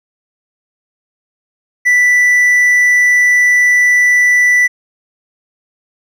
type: tone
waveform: triangle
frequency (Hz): 1974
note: B6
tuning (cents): -1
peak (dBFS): -5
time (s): 1.85-4.68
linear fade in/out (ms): 20
effects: none